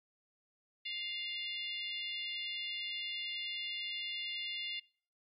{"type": "harmonic tone", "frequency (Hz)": 701, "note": "F5", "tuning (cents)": 6, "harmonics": [3, 4, 5, 6, 7], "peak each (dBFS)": [-44, -41, -44, -48, -57], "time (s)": [0.85, 4.8], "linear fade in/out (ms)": 10, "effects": ["noise-tail reverb RT60 0.5 s tail -23 dB re dry", "Opus 48 kbps"]}